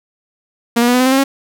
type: tone with pitch steps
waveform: sawtooth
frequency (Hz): 234.8 / 240 / 245.3 / 250.8 / 256.3 / 262 / 267.9 / 273.8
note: A#3 / B3 / B3 / B3 / C4 / C4 / C4 / C#4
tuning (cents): +13 / -49 / -12 / +27 / -36 / +2 / +41 / -21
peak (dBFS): -6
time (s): 0.76-1.24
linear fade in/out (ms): 10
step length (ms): 60
effects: none